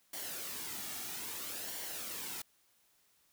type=noise with flanger; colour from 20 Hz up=white; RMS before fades=-42 dBFS; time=0.13-2.42 s; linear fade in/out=5 ms; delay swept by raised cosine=0.78 to 1.98 ms; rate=0.61 Hz; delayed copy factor=-0.5; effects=white hiss -71 dBFS RMS until 3.32 s